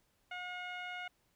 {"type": "tone with low-pass filter", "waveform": "15% pulse", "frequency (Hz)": 721, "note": "F#5", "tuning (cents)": -45, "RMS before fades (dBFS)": -43, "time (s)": [0.31, 1.08], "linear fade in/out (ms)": 5, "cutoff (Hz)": 2600, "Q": 1.5, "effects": ["pink hiss -75 dBFS RMS until 1.35 s"]}